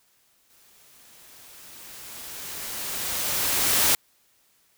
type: noise with exponential growth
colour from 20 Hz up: white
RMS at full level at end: -19 dBFS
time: 0.5-3.95 s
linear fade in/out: 2 ms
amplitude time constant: 750 ms
effects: white hiss -64 dBFS RMS until 4.77 s